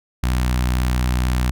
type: tone with notch filter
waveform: sawtooth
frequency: 62.1 Hz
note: B1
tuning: 10 cents sharp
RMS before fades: -19 dBFS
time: 0.23-1.51 s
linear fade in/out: 5 ms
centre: 460 Hz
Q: 0.89
effects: none